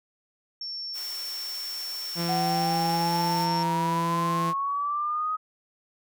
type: tone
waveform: sine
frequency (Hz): 5440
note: F8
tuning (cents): -46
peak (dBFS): -32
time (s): 0.61-3.63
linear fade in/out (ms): 2
type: high-pass noise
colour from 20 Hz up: white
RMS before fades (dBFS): -41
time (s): 0.93-3.48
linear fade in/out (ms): 50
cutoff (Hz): 580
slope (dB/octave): 12
type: tone with pitch glide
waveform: sawtooth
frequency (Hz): 170 to 167.76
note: F3 to E3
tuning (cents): -46 to +31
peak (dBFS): -23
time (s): 2.15-4.54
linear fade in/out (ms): 50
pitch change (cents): -23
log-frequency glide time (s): 2.33-4.13
type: exponential sweep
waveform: sine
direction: up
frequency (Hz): 740 to 1264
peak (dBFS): -25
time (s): 2.28-5.37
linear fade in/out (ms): 20
effects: none